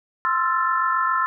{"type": "chord", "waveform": "sine", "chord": "F major seventh", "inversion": "second", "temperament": "equal with one note detuned", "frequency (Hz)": [1046.5, 1318.5, 1365.8, 1760], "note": ["C6", "E6", "F6", "A6"], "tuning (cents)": [0, 0, -39, 0], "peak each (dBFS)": [-22, -23, -26, -27], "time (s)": [0.25, 1.26], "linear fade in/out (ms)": 0, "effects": []}